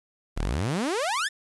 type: exponential sweep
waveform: sawtooth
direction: up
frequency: 30.87 to 1864.7 Hz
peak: -21 dBFS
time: 0.36-1.29 s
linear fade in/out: 20 ms
effects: resampled to 24000 Hz + 8-bit